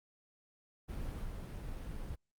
brown noise with level steps, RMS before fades -40 / -42 dBFS, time 0.88-2.16 s, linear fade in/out 20 ms, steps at 1.24 s, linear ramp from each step 5 ms, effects Opus 32 kbps

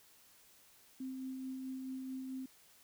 sine tone with tremolo, 261.6 Hz, C4, in tune, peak -39 dBFS, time 1-2.46 s, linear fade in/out 5 ms, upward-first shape sine, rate 4.6 Hz, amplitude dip 25%, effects white hiss -64 dBFS RMS until 2.83 s

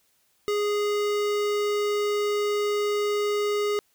square tone with notch filter, 414.1 Hz, G#4, 5 cents flat, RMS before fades -25 dBFS, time 0.48-3.79 s, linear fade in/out 0 ms, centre 11000 Hz, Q 1, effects white hiss -67 dBFS RMS until 3.94 s

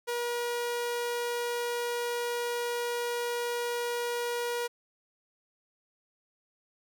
sawtooth tone, 479.1 Hz, A#4, 47 cents sharp, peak -26 dBFS, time 0.07-4.68 s, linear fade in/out 20 ms, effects none

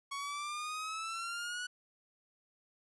sawtooth exponential sweep, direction up, 1108.7 to 1480 Hz, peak -34 dBFS, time 0.11-1.67 s, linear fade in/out 10 ms, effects resampled to 24000 Hz

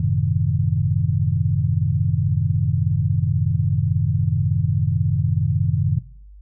sine chord, F# diminished seventh, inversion none, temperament equal with one note detuned, 92.5 / 108.86 / 130.81 / 155.56 Hz, F#2 / A2 / C3 / Eb3, 0 / -18 / 0 / 0 cents, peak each -22 dBFS, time 0-5.99 s, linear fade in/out 5 ms, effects noise-tail reverb RT60 0.5 s tail -18 dB re dry + added 50 Hz sine -40 dBFS peak until 6.41 s

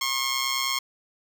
10% pulse tone with amplitude modulation, 1079 Hz, C#6, 47 cents flat, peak -13 dBFS, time 0.01-0.79 s, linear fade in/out 5 ms, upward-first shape sine, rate 129 Hz, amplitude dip 60%, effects none

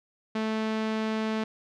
sawtooth tone with low-pass filter, 219 Hz, A3, 8 cents flat, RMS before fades -29 dBFS, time 0.35-1.44 s, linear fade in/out 5 ms, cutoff 3800 Hz, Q 0.82, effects none

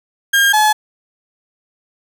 35% pulse tone pair in turn, 1613 / 854.5 Hz, G6 / G#5, +49 / +49 cents, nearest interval major seventh, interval 1100 cents, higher first, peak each -8 dBFS, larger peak neither, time 0.33-0.53 / 0.53-0.73 s, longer neither, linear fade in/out 10 ms, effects none

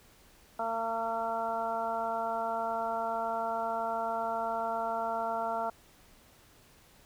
harmonic tone, 227.3 Hz, A#3, 43 cents flat, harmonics 1 / 2 / 3 / 4 / 5 / 6, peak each -45 / -42 / -33 / -35 / -44 / -38 dBFS, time 0.59-5.7 s, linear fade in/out 5 ms, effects pink hiss -60 dBFS RMS until 7.05 s

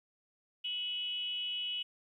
sine tone with frequency modulation, 2953 Hz, F#7, 4 cents flat, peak -34 dBFS, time 0.64-1.83 s, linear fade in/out 10 ms, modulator 387 Hz, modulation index 0.49, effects 12-bit

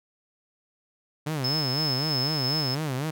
sawtooth tone with vibrato, 141.9 Hz, C#3, 41 cents sharp, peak -23 dBFS, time 1.26-3.11 s, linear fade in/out 10 ms, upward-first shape sine, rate 4 Hz, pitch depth 200 cents each way
triangle tone with tremolo, 5210 Hz, E8, 21 cents flat, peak -24 dBFS, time 1.44-2.75 s, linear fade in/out 5 ms, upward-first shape square, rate 3 Hz, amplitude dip 25%
effects none

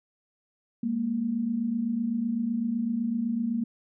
sine tone pair together, 206.1 / 234 Hz, G#3 / A#3, -13 / +7 cents, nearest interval major second, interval 220 cents, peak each -32 / -26 dBFS, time 0.83-3.64 s, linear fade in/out 5 ms, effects none

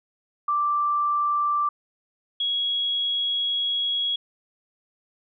sine tone pair in turn, 1174.7 / 3323 Hz, D6 / G#7, 0 / 0 cents, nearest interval octave + tritone, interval 1800 cents, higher second, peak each -20 / -22 dBFS, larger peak first, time 0.48-1.69 / 2.4-4.16 s, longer second, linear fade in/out 5 ms, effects none

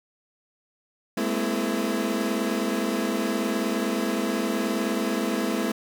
30% pulse tone cluster, 206.9 / 226.1 / 255.8 / 331.8 Hz, G#3 / A3 / C4 / E4, -6 / +47 / -39 / +11 cents, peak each -27 dBFS, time 1.17-5.72 s, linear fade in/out 5 ms, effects none

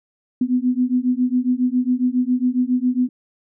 sine beating tone pair, 246.9 / 254.2 Hz, B3 / C4, 0 / -50 cents, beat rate 7.3 Hz, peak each -19 dBFS, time 0.41-3.09 s, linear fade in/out 5 ms, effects none

